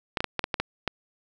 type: clicks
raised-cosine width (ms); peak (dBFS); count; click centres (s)
0.3; -9; 8; 0.172 / 0.205 / 0.243 / 0.393 / 0.441 / 0.542 / 0.6 / 0.877
effects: none